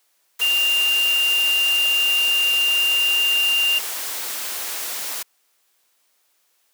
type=tone in noise; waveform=sine; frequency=2794 Hz; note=F7; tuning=in tune; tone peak=-16 dBFS; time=0.41-3.79 s; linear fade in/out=10 ms; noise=white; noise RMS=-28 dBFS; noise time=0.39-5.23 s; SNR=+9 dB; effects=white hiss -65 dBFS RMS until 6.73 s + high-pass 400 Hz 12 dB/octave